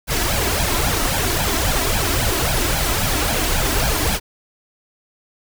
pink noise with flanger, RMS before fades -19 dBFS, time 0.07-4.2 s, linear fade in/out 50 ms, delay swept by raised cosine 1.2 to 3.1 ms, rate 3.7 Hz, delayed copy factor +0.75, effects none

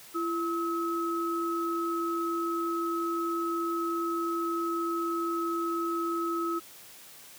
sine tone pair together, 337.9 / 1286 Hz, E4 / E6, +43 / -43 cents, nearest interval octave + major seventh, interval 2314 cents, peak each -30 / -31 dBFS, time 0.14-6.6 s, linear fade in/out 20 ms, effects white hiss -50 dBFS RMS until 7.38 s + high-pass 80 Hz 12 dB/octave

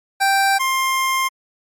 25% pulse tone pair in turn, 784 / 1057 Hz, G5 / C6, 0 / +17 cents, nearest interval perfect fourth, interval 517 cents, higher second, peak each -10 / -13 dBFS, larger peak first, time 0.2-0.59 / 0.59-1.29 s, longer second, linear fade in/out 20 ms, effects MP3 64 kbps

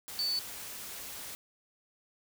sine tone in noise, 4499 Hz, C#8, 25 cents sharp, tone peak -29 dBFS, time 0.19-0.39 s, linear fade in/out 0 ms, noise white, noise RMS -43 dBFS, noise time 0.08-1.35 s, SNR +11 dB, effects none

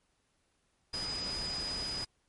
sine tone in noise, 4967 Hz, D#8, 4 cents flat, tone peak -35 dBFS, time 0.93-2.05 s, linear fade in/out 10 ms, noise pink, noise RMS -42 dBFS, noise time 0.93-2.05 s, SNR +4 dB, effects pink hiss -75 dBFS RMS until 2.28 s + MP3 48 kbps

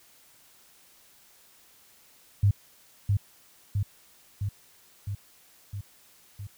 sine tone with echo, 100.5 Hz, G2, 44 cents sharp, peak -17 dBFS, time 2.43-2.51 s, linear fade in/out 5 ms, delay 660 ms, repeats 6, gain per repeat -3 dB, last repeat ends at 6.47 s, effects white hiss -58 dBFS RMS until 6.57 s

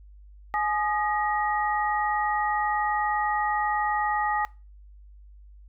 sine tone cluster, 842 / 1229 / 1899 Hz, G#5 / D#6 / A#6, +24 / -22 / +32 cents, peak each -25 / -29 / -31 dBFS, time 0.54-4.45 s, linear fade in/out 0 ms, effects noise-tail reverb RT60 0.3 s tail -22 dB re dry + added 50 Hz sine -46 dBFS peak until 5.68 s

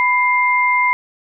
sine tone pair together, 993 / 2104 Hz, B5 / C7, +9 / +9 cents, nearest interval octave + minor second, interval 1300 cents, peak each -15 dBFS, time 0-0.93 s, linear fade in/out 0 ms, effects none

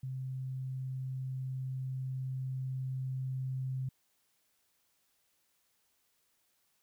sine tone with level ramp, 130.81 Hz, C3, in tune, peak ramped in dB -36 to -33 dBFS, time 0.03-3.89 s, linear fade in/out 5 ms, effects white hiss -75 dBFS RMS until 6.82 s

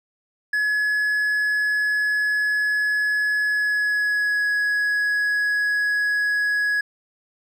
triangle tone with pitch glide, 1695 to 1674.6 Hz, G#6 to G#6, +35 to +14 cents, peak -17 dBFS, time 0.53-6.81 s, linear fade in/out 5 ms, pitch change -21 cents, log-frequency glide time 3.46-4.48 s, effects none

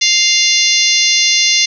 harmonic tone, 698.5 Hz, F5, in tune, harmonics 3 / 4 / 5 / 6 / 7 / 8 / 9, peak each -17 / -17 / -17 / -17 / -17 / -17 / -17 dBFS, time 0.01-1.66 s, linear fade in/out 10 ms, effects none

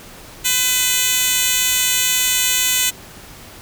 10% pulse tone with high-pass filter, 503 Hz, B4, 32 cents sharp, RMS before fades -17 dBFS, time 0.44-2.91 s, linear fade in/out 20 ms, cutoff 4200 Hz, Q 0.74, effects pink hiss -39 dBFS RMS until 3.61 s

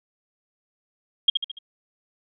sine tone with echo, 3241 Hz, G#7, 43 cents flat, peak -12 dBFS, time 1.28-1.3 s, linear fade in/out 5 ms, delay 72 ms, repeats 4, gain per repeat -6 dB, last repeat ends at 1.588 s, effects none

